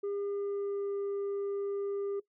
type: tone with pitch glide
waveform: sine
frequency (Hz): 403.2 to 400.2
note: G4 to G4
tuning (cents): +49 to +36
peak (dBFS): -29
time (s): 0.03-2.2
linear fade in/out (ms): 10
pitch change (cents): -13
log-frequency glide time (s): 0.27-0.95
effects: noise-tail reverb RT60 0.1 s tail -19 dB re dry + tanh soft clip ceiling -31 dBFS